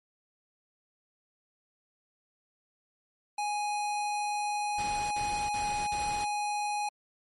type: tone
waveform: square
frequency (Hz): 830.6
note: G#5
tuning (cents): 0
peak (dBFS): -30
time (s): 3.38-6.89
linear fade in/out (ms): 5
type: noise bursts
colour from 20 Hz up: pink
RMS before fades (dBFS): -41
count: 4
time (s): 4.78-6.247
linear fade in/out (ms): 5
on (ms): 330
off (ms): 49
effects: MP3 48 kbps